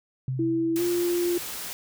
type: tone with exponential decay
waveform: sine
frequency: 130.3 Hz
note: C3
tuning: 7 cents flat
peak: -24 dBFS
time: 0.28-1.34 s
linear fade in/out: 2 ms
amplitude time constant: 230 ms
type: tone with pitch glide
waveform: sine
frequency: 329.6 to 349 Hz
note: E4 to F4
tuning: 0 to -1 cents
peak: -22 dBFS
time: 0.39-1.38 s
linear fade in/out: 5 ms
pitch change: +99 cents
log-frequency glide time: 0.76-0.82 s
type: noise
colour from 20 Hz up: white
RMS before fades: -35 dBFS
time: 0.76-1.73 s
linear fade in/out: 0 ms
effects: none